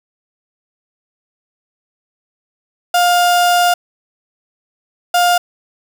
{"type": "tone bursts at uneven times", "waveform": "35% pulse", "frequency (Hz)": 706, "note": "F5", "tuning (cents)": 19, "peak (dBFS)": -8, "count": 2, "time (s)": [[2.94, 3.74], [5.14, 5.38]], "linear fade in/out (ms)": 5, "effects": ["8-bit"]}